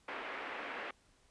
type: band-pass noise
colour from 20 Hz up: white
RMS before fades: -43 dBFS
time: 0.08-0.91 s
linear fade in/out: 5 ms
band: 270 to 2300 Hz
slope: 24 dB/octave
effects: pink hiss -69 dBFS RMS until 1.3 s + resampled to 22050 Hz